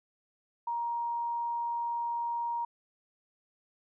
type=tone; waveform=sine; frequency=941 Hz; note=A#5; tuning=16 cents sharp; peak=-30 dBFS; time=0.67-2.65 s; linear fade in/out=5 ms; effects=none